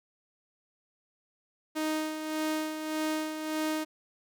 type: tone with tremolo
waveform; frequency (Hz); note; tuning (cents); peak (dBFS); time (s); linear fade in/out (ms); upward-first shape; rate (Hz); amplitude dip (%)
sawtooth; 311.1; D#4; 0; -24; 1.75-3.85; 20; sine; 1.7; 55
effects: none